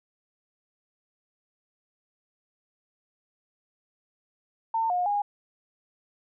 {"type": "tone with pitch steps", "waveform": "sine", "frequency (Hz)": [902, 717, 819], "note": ["A5", "F5", "G#5"], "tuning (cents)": [43, 45, -24], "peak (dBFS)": -23, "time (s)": [4.74, 5.22], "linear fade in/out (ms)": 5, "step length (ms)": 160, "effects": []}